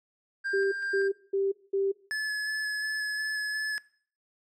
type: tone with tremolo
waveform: triangle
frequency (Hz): 1592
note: G6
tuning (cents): +26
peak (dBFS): -27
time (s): 0.44-1.09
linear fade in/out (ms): 20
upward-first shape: square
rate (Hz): 2.6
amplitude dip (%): 30
type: tone bursts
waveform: sine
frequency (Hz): 392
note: G4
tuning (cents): 0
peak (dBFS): -24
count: 4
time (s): 0.53-1.92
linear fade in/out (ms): 10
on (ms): 190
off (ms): 210
type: tone with vibrato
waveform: square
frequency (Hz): 1716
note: A6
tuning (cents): -44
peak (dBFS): -29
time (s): 2.11-3.78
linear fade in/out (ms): 0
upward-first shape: square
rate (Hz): 2.8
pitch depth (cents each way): 10
effects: noise-tail reverb RT60 0.5 s tail -21 dB re dry + low-pass 8000 Hz 12 dB/octave